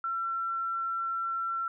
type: tone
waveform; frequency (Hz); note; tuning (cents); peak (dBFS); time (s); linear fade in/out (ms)
sine; 1352; E6; +43; -29; 0.04-1.68; 2
effects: none